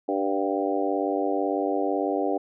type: harmonic tone with a mistuned harmonic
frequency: 98 Hz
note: G2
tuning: in tune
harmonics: 3 / 4 / 5 / 6 / 7 / 8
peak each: -28 / -29 / -30 / -31 / -31 / -32 dBFS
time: 0.08-2.38 s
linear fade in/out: 10 ms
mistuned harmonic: 7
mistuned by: +30 cents
effects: none